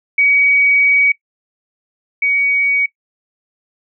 sine tone pair in turn, 2261 / 2252 Hz, C#7 / C#7, +34 / +27 cents, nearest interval unison, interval 7 cents, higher first, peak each -9 / -12 dBFS, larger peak first, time 0.18-1.12 / 2.22-2.86 s, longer first, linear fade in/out 5 ms, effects noise-tail reverb RT60 0.1 s tail -19 dB re dry

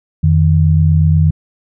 sine tone pair together, 87.31 / 155.57 Hz, F2 / D#3, 0 / 0 cents, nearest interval minor seventh, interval 1000 cents, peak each -10 dBFS, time 0.23-1.31 s, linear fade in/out 10 ms, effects none

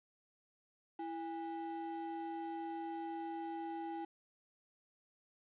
triangle ring-modulated tone, 573 Hz, D5, 43 cents flat, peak -35 dBFS, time 0.99-4.05 s, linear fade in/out 5 ms, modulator 242 Hz, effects resampled to 8000 Hz + 11-bit

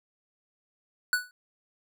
square tone with exponential decay, 1480 Hz, F#6, in tune, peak -20 dBFS, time 1.13-1.31 s, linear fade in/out 1 ms, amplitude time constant 39 ms, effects none

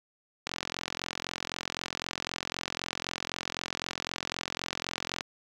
click train, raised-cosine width 0.2 ms, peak -14 dBFS, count 209, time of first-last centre 0.47-5.208 s, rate 43.9 Hz, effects high-pass 80 Hz 12 dB/octave + 8-bit

